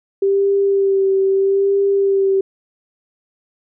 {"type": "tone with vibrato", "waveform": "sine", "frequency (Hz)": 391.7, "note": "G4", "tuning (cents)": -1, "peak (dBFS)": -12, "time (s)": [0.22, 2.41], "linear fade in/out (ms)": 5, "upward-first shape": "sine", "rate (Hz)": 0.78, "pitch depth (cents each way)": 24, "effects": []}